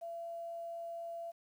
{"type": "tone with quantisation", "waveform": "sine", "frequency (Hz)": 676, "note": "E5", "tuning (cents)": 43, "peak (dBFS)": -40, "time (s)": [0.01, 1.32], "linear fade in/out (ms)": 20, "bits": 11, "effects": []}